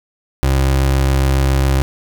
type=tone; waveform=30% pulse; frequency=67.2 Hz; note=C2; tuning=47 cents sharp; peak=-9 dBFS; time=0.43-1.82 s; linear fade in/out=0 ms; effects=none